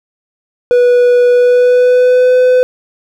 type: tone with pitch glide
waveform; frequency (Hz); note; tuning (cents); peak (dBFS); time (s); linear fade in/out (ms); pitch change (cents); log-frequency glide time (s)
triangle; 489.6 to 504.5; B4 to B4; -15 to +37; -3; 0.71-2.63; 0; +52; 1.3-2.36
effects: none